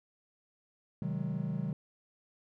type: chord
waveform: triangle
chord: Ab dominant seventh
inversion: first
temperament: just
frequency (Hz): 129.78 / 155.74 / 186.89 / 207.7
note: C3 / Eb3 / Gb3 / Ab3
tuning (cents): -14 / +2 / +18 / 0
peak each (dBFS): -37 / -34 / -35 / -39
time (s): 1.02-1.73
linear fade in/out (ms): 2
effects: none